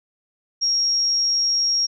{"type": "tone", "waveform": "sine", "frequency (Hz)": 5588, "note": "F8", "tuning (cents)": 0, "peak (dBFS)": -17, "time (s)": [0.61, 1.87], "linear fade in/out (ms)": 20, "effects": []}